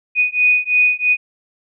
sine beating tone pair, 2480 / 2483 Hz, D#7 / D#7, -6 / -4 cents, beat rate 3 Hz, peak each -15 dBFS, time 0.15-1.17 s, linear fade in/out 50 ms, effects none

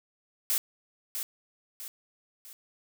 blue noise with echo, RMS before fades -27 dBFS, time 0.5-0.58 s, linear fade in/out 0 ms, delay 650 ms, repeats 3, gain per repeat -7 dB, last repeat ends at 2.53 s, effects none

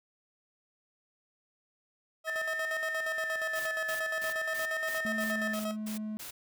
30% pulse tone with tremolo, 640 Hz, D#5, 49 cents sharp, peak -31 dBFS, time 2.24-5.77 s, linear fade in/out 50 ms, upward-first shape square, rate 8.5 Hz, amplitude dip 65%
sine tone with vibrato, 1781 Hz, A6, 21 cents sharp, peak -32 dBFS, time 2.27-5.54 s, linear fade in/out 10 ms, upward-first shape triangle, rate 0.47 Hz, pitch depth 40 cents each way
white noise bursts, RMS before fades -43 dBFS, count 9, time 3.55-6.31 s, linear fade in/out 10 ms, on 120 ms, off 210 ms
triangle tone with pitch glide, 220 to 214.7 Hz, A3 to A3, 0 to -42 cents, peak -32 dBFS, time 5.05-6.17 s, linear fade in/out 0 ms, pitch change -42 cents, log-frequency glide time 5.16-5.64 s
effects none

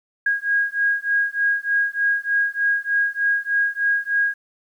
sine beating tone pair, 1636 / 1639.3 Hz, G#6 / G#6, -26 / -23 cents, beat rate 3.3 Hz, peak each -21 dBFS, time 0.26-4.34 s, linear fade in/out 5 ms, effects 9-bit

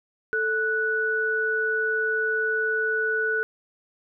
sine tone pair together, 440 / 1478.6 Hz, A4 / F#6, 0 / -2 cents, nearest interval octave + major sixth, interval 2098 cents, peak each -27 / -23 dBFS, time 0.33-3.43 s, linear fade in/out 0 ms, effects none

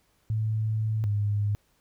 sine tone pair in turn, 109.3 / 103.17 Hz, A2 / G#2, -11 / -11 cents, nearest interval minor second, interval 100 cents, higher first, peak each -24 / -23 dBFS, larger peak second, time 0.3-1.04 / 1.04-1.55 s, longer first, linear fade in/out 0 ms, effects pink hiss -68 dBFS RMS until 1.8 s

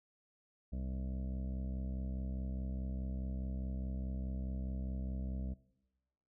harmonic tone, 64.8 Hz, C2, 16 cents flat, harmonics 1 / 2 / 3 / 4 / 5 / 7 / 8 / 9 / 10, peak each -38 / -48 / -45 / -52 / -59 / -62 / -63 / -60 / -61 dBFS, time 0.72-5.54 s, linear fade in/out 10 ms, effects noise-tail reverb RT60 1.0 s tail -20 dB re dry

